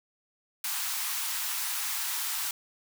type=high-pass noise; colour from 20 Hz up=white; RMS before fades=-32 dBFS; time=0.64-2.51 s; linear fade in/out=2 ms; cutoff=810 Hz; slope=48 dB/octave; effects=none